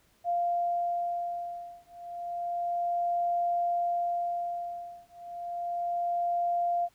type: beating tone pair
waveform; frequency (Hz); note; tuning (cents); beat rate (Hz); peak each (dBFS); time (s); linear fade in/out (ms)
sine; 696 / 696.31; F5 / F5; -6 / -5; 0.31; -31; 0.24-6.89; 50
effects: pink hiss -66 dBFS RMS until 6.94 s